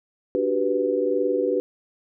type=chord; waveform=sine; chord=G major seventh; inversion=second; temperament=equal; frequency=293.7 / 370 / 392 / 493.9 Hz; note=D4 / F#4 / G4 / B4; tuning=0 / 0 / 0 / 0 cents; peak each=-28 / -27 / -25 / -23 dBFS; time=0.35-1.6 s; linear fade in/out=0 ms; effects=none